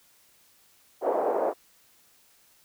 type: band-pass noise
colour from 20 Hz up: white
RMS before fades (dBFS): -26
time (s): 1.01-1.54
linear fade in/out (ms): 50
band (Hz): 400 to 720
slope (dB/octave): 24
effects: white hiss -61 dBFS RMS until 2.64 s